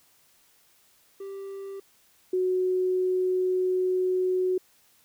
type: tone pair in turn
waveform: triangle / sine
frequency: 392 / 368.8 Hz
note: G4 / F#4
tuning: 0 / -6 cents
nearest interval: minor second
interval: 106 cents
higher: first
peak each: -33 / -22 dBFS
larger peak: second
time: 1.2-1.8 / 2.33-4.58 s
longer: second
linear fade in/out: 5 ms
effects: white hiss -62 dBFS RMS until 5.04 s